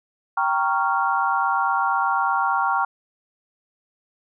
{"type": "chord", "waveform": "sine", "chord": "G half-diminished seventh", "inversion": "none", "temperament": "equal with one note detuned", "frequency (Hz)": [784, 932.3, 1108.7, 1387.3], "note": ["G5", "Bb5", "Db6", "F6"], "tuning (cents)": [0, 0, 0, -12], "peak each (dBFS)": -24, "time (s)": [0.37, 2.85], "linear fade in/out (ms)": 5, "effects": []}